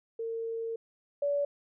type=tone pair in turn; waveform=sine; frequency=455.4 / 572.7 Hz; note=A#4 / D5; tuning=-40 / -44 cents; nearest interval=major third; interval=396 cents; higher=second; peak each=-32 / -26 dBFS; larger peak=second; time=0.19-0.76 / 1.22-1.45 s; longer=first; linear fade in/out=5 ms; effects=none